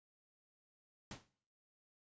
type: noise with exponential decay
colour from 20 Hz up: pink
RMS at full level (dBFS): -44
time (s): 1.11-1.29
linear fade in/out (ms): 2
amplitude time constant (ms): 37
effects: noise-tail reverb RT60 0.6 s tail -21 dB re dry + resampled to 16000 Hz